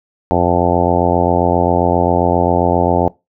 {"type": "harmonic tone", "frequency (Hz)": 87.5, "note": "F2", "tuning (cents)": 4, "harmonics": [1, 2, 3, 4, 5, 6, 7, 8, 9, 10], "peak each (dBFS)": [-20, -20, -20, -20, -20, -20, -20, -20, -20, -20], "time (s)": [0.31, 3.08], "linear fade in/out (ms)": 0, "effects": ["noise-tail reverb RT60 0.2 s tail -20 dB re dry"]}